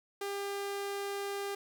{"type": "tone", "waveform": "sawtooth", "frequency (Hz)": 400, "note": "G4", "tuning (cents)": 35, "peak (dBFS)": -31, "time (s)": [0.21, 1.55], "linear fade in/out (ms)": 5, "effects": ["10-bit"]}